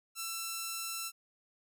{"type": "tone", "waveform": "5% pulse", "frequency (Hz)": 1340, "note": "E6", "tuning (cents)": 28, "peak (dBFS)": -25, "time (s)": [0.15, 1.12], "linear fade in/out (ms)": 50, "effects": []}